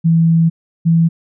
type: tone pair in turn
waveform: sine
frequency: 164.81 / 165.59 Hz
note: E3 / E3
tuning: 0 / +8 cents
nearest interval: unison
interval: 8 cents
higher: second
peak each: -8 dBFS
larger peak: neither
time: 0.04-0.5 / 0.85-1.09 s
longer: first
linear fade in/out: 20 ms
effects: none